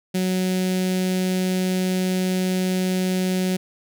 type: tone with notch filter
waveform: sawtooth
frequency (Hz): 185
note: F#3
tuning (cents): 0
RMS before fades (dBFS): -22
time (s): 0.14-3.57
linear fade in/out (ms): 10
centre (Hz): 1100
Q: 0.65
effects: none